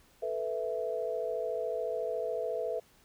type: chord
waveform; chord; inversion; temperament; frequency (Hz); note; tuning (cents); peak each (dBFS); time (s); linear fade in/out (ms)
sine; A suspended second; none; equal; 440 / 493.9 / 659.3; A4 / B4 / E5; 0 / 0 / 0; -36 / -35 / -35; 0.22-2.8; 10
effects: pink hiss -63 dBFS RMS until 3.04 s